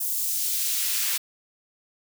white noise with high-pass filter sweep, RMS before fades -26 dBFS, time 0-1.18 s, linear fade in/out 10 ms, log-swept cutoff 9400 to 1500 Hz, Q 0.7, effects none

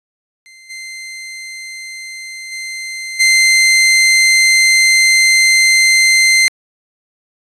sawtooth tone with level steps, 2080 Hz, C7, 11 cents flat, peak -35 / -23 / -19 / -4 dBFS, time 0.46-6.48 s, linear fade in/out 0 ms, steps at 0.69 / 2.51 / 3.19 s, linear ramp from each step 20 ms, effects resampled to 22050 Hz

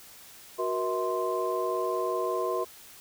sine tone cluster, 370.6 / 475.8 / 643 / 1043 Hz, F#4 / A#4 / E5 / C6, +3 / +35 / -43 / -6 cents, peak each -31 / -32 / -33 / -32 dBFS, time 0.58-2.65 s, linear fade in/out 20 ms, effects white hiss -50 dBFS RMS until 3 s

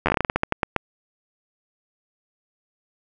slowing click train, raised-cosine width 0.5 ms, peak -4 dBFS, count 15, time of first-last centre 0.06-0.763 s, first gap 11 ms, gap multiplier 1.21, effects none

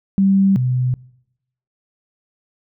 sine tone pair in turn, 194.6 / 126.33 Hz, G3 / B2, -12 / +40 cents, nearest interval perfect fifth, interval 748 cents, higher first, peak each -11 / -15 dBFS, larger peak first, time 0.18-0.56 / 0.56-0.94 s, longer neither, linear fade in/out 0 ms, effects noise-tail reverb RT60 0.8 s tail -23 dB re dry

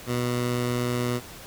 15% pulse tone, 122.3 Hz, B2, 16 cents flat, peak -18 dBFS, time 0.06-1.21 s, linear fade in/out 50 ms, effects pink hiss -43 dBFS RMS until 1.46 s

